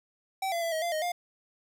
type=tone with pitch steps; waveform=square; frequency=769 / 680 / 668 / 635 / 689 / 622 / 705 Hz; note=G5 / F5 / E5 / D#5 / F5 / D#5 / F5; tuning=-33 / -46 / +23 / +35 / -24 / -1 / +16 cents; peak=-29 dBFS; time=0.42-1.12 s; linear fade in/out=5 ms; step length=100 ms; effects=none